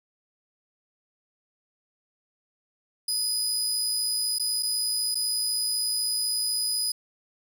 25% pulse tone with dropouts, 4978 Hz, D#8, in tune, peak -20 dBFS, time 3.08-6.92 s, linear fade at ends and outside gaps 5 ms, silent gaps 4.386-4.396 / 4.626-4.63 / 5.146-5.153 s, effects none

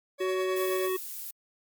40% pulse tone with tremolo, 563 Hz, C#5, 27 cents sharp, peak -31 dBFS, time 0.18-0.9 s, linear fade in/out 50 ms, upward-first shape sine, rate 9.5 Hz, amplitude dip 35%
harmonic tone, 372.5 Hz, F#4, 12 cents sharp, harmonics 1 / 3 / 5 / 7 / 9, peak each -27 / -37 / -41 / -44 / -46 dBFS, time 0.2-0.97 s, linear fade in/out 10 ms
violet noise, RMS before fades -38 dBFS, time 0.56-1.31 s, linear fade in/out 5 ms
effects MP3 96 kbps

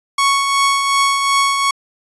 sawtooth tone with tremolo, 1108.7 Hz, C#6, in tune, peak -7 dBFS, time 0.18-1.71 s, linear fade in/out 5 ms, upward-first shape triangle, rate 2.7 Hz, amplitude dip 45%, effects resampled to 24000 Hz

